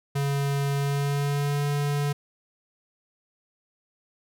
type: tone with pitch glide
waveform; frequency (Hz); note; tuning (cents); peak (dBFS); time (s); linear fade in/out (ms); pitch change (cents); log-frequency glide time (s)
square; 140.5 to 144.28; C#3 to D3; +24 to -30; -24; 0.15-2.13; 10; +46; 0.76-1.66
effects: none